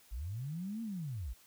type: linear two-way sweep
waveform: sine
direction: up then down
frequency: 46.97 to 233.1 to 46.97 Hz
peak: -37 dBFS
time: 0.11-1.34 s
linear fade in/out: 20 ms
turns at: 0.82 s
effects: white hiss -63 dBFS RMS until 1.46 s